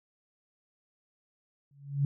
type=tone with exponential growth; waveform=sine; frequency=140.8 Hz; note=C#3; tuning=27 cents sharp; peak=-21 dBFS; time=1.71-2.05 s; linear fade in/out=2 ms; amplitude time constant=72 ms; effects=none